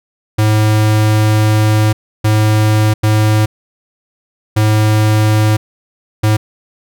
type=tone bursts at uneven times; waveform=square; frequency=107.5 Hz; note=A2; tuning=40 cents flat; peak=-9 dBFS; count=5; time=0.38-1.93 / 2.24-2.94 / 3.03-3.46 / 4.56-5.57 / 6.23-6.37 s; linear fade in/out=10 ms; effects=none